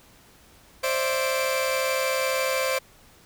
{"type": "tone cluster", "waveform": "sawtooth", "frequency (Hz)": [526, 586, 662, 2338], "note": ["C5", "D5", "E5", "D7"], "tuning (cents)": [9, -4, 7, -8], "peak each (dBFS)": [-21, -28, -29, -27], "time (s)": [0.83, 2.79], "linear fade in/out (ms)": 10, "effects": ["pink hiss -54 dBFS RMS until 3.25 s"]}